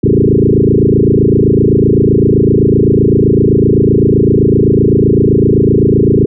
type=tone with frequency modulation; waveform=sine; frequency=257.9 Hz; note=C4; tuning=25 cents flat; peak=-5 dBFS; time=0.03-6.26 s; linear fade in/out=10 ms; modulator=27.8 Hz; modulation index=6.4; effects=none

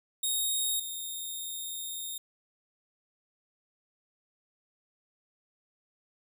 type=tone pair in turn; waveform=10% pulse; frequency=3729 / 3684 Hz; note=A#7 / A#7; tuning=0 / -21 cents; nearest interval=unison; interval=21 cents; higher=first; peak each=-20 / -28 dBFS; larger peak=first; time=0.23-0.8 / 0.8-2.18 s; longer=second; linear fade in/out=5 ms; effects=none

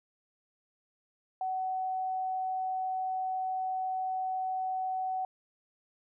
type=tone; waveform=sine; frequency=751 Hz; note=F#5; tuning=26 cents sharp; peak=-30 dBFS; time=1.41-5.25 s; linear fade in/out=2 ms; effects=none

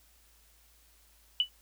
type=tone with exponential decay; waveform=sine; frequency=2970 Hz; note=F#7; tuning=6 cents sharp; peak=-19 dBFS; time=1.4-1.49 s; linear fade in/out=1 ms; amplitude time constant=19 ms; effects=added 55 Hz sine -64 dBFS peak until 1.61 s + white hiss -64 dBFS RMS until 1.61 s

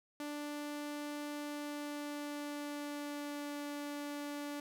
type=tone with pitch glide; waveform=sawtooth; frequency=293.7 to 290.2 Hz; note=D4 to D4; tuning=0 to -21 cents; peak=-36 dBFS; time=0.2-4.6 s; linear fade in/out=2 ms; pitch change=-21 cents; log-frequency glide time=1.3-3.56 s; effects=none

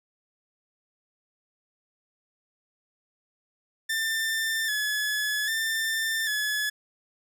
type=tone with vibrato; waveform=sawtooth; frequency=1747 Hz; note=A6; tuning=13 cents flat; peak=-22 dBFS; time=3.89-6.7 s; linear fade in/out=10 ms; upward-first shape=square; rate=0.63 Hz; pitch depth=41 cents each way; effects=none

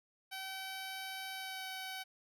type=tone with pitch glide; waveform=10% pulse; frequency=766 to 759 Hz; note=G5 to F#5; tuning=-40 to +44 cents; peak=-33 dBFS; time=0.31-2.04 s; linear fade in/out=20 ms; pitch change=-16 cents; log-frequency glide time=1.33-1.67 s; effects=none

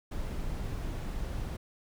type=noise; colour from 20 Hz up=brown; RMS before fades=-35 dBFS; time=0.11-1.57 s; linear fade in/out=10 ms; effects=none

